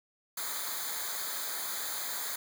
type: noise with comb filter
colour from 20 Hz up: white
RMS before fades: -36 dBFS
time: 0.37-2.36 s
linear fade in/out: 5 ms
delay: 0.36 ms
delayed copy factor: -0.95
effects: none